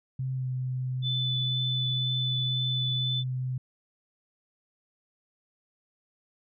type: tone with pitch glide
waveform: sine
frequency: 130.81 to 128.19 Hz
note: C3 to C3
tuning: 0 to -35 cents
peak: -28 dBFS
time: 0.19-3.58 s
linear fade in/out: 5 ms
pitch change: -35 cents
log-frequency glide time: 0.34-0.46 s
type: tone with vibrato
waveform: sine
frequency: 3500 Hz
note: A7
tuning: 10 cents flat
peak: -28 dBFS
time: 1.02-3.24 s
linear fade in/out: 50 ms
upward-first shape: sine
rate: 2 Hz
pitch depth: 8 cents each way
effects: none